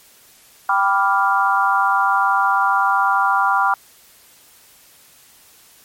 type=chord; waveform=sine; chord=G dominant seventh; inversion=none; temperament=equal; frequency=784 / 987.8 / 1174.7 / 1396.9 Hz; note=G5 / B5 / D6 / F6; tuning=0 / 0 / 0 / 0 cents; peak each=-19 dBFS; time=0.69-3.74 s; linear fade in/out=2 ms; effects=white hiss -49 dBFS RMS until 5.84 s + MP3 64 kbps